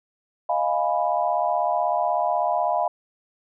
sine chord, F half-diminished seventh, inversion third, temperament equal, 622.3 / 698.5 / 830.6 / 987.8 Hz, Eb5 / F5 / Ab5 / Cb6, 0 / 0 / 0 / 0 cents, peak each -26 / -23 / -27 / -27 dBFS, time 0.49-2.88 s, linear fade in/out 5 ms, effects none

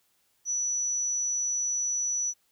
sine tone, 5920 Hz, F#8, in tune, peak -26 dBFS, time 0.45-2.34 s, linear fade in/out 50 ms, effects white hiss -70 dBFS RMS until 2.51 s

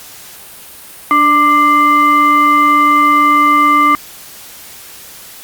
sine tone with frequency modulation, 1184 Hz, D6, 14 cents sharp, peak -6 dBFS, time 1.11-3.95 s, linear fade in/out 0 ms, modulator 891 Hz, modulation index 0.68, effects white hiss -34 dBFS RMS until 5.43 s + Opus 48 kbps

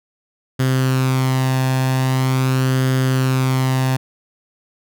sawtooth tone with flanger, 130.6 Hz, C3, 3 cents flat, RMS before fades -17 dBFS, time 0.59-3.97 s, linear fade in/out 10 ms, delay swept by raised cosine 0.61 to 1.16 ms, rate 0.43 Hz, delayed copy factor +0.5, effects none

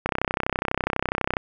click train, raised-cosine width 0.5 ms, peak -7 dBFS, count 43, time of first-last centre 0.06-1.368 s, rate 32.1 Hz, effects none

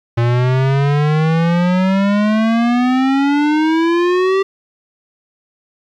square exponential sweep, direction up, 116.5 to 392 Hz, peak -12 dBFS, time 0.17-4.43 s, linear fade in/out 10 ms, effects low-pass 3000 Hz 12 dB/octave + 9-bit

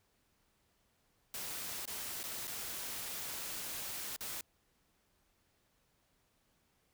white noise with dropouts, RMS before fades -42 dBFS, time 1.34-4.41 s, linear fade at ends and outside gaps 2 ms, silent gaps 1.855-1.876 / 2.232-2.238 / 2.472-2.477 / 4.163-4.207 s, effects pink hiss -75 dBFS RMS until 6.93 s

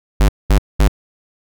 square tone bursts, 50.5 Hz, G#1, 48 cents flat, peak -9 dBFS, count 3, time 0.2-0.881 s, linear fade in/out 5 ms, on 87 ms, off 210 ms, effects none

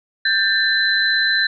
sine tone cluster, 1584 / 1782 / 4038 Hz, G6 / A6 / B7, +18 / +22 / +38 cents, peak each -19 dBFS, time 0.25-1.47 s, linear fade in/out 5 ms, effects none

